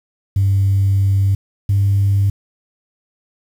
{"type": "tone pair in turn", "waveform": "sine", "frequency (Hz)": [98, 99.43], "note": ["G2", "G2"], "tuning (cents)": [0, 25], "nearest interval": "unison", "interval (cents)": 25, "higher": "second", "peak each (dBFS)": -10, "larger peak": "neither", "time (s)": [[0.36, 1.35], [1.69, 2.3]], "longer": "first", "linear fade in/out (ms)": 5, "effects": ["tanh soft clip ceiling -8 dBFS", "7-bit"]}